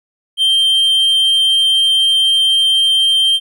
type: tone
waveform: triangle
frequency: 3152 Hz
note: G7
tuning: 9 cents sharp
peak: -8 dBFS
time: 0.37-3.4 s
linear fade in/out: 50 ms
effects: none